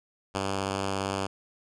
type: tone with ADSR envelope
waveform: 5% pulse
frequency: 97.4 Hz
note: G2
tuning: 11 cents flat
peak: -15 dBFS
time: 0.34-1.27 s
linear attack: 21 ms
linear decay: 18 ms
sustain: -2 dB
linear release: 13 ms
effects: resampled to 22050 Hz